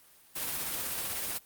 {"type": "noise with tremolo", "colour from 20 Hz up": "white", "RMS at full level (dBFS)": -33, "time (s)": [0.35, 1.39], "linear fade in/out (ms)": 20, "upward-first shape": "triangle", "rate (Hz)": 16, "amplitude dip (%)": 30, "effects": ["white hiss -59 dBFS RMS until 1.45 s", "Opus 32 kbps"]}